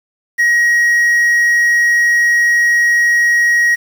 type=tone with quantisation; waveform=triangle; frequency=1894 Hz; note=A#6; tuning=27 cents sharp; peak=-7 dBFS; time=0.38-3.76 s; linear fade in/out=20 ms; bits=6; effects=none